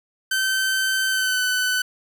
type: tone with pitch glide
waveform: sawtooth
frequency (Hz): 1542 to 1504.2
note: G6 to F#6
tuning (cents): -29 to +28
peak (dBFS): -16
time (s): 0.31-1.82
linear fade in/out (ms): 5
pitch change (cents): -43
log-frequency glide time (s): 1.09-1.42
effects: none